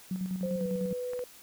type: tone with tremolo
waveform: sine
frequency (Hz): 185.5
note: F#3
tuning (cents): +5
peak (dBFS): -29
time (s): 0.11-0.93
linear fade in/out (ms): 2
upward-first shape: square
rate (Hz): 10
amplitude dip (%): 50
type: tone with pitch glide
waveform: sine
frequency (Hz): 523.3 to 495.9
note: C5 to B4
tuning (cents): 0 to +7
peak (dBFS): -32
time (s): 0.43-1.24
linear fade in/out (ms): 2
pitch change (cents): -93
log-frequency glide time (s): 0.57-0.64
type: clicks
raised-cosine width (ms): 0.5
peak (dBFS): -29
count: 2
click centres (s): 1.134 / 1.192
effects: white hiss -53 dBFS RMS until 1.42 s